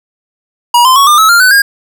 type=tone with pitch steps; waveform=square; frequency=959 / 1033.8 / 1114.4 / 1201.3 / 1295 / 1396 / 1504.8 / 1622.2 Hz; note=A#5 / C6 / C#6 / D6 / E6 / F6 / F#6 / G#6; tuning=+49 / -21 / +9 / +39 / -31 / -1 / +29 / -41 cents; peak=-4 dBFS; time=0.74-1.62 s; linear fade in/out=5 ms; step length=110 ms; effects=none